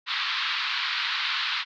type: band-pass noise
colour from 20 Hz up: white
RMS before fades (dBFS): -28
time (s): 0.06-1.65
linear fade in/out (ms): 50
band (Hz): 1000 to 4300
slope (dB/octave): 48
effects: none